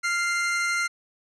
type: tone pair together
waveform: 45% pulse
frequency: 1391.3 / 2093 Hz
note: F6 / C7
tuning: -7 / 0 cents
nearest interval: perfect fifth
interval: 707 cents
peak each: -26 dBFS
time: 0.03-0.88 s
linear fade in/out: 20 ms
effects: resampled to 22050 Hz